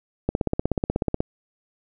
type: click train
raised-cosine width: 2 ms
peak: -8 dBFS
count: 16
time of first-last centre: 0.29-1.205 s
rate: 16.4 Hz
effects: none